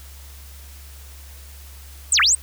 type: linear two-way sweep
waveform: sine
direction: down then up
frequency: 8670 to 1108.7 to 8670 Hz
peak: -13 dBFS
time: 2.12-2.35 s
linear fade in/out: 2 ms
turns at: 2.2 s
effects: added 69 Hz sine -39 dBFS peak until 2.42 s + white hiss -46 dBFS RMS until 2.42 s